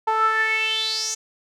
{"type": "tone with band-pass filter sweep", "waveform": "sawtooth", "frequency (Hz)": 440, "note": "A4", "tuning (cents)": 0, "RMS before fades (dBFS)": -22, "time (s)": [0.07, 1.15], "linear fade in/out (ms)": 10, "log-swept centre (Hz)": [970, 6600], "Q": 7, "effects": []}